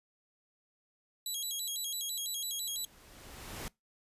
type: tone with vibrato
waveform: 15% pulse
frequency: 3600 Hz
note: A7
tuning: 39 cents sharp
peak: -28 dBFS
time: 1.26-2.85 s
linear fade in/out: 2 ms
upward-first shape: square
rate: 6 Hz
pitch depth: 160 cents each way
type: noise with exponential growth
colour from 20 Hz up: pink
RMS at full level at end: -40 dBFS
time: 2.16-3.68 s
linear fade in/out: 0 ms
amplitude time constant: 330 ms
effects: noise-tail reverb RT60 0.2 s tail -24 dB re dry + resampled to 32000 Hz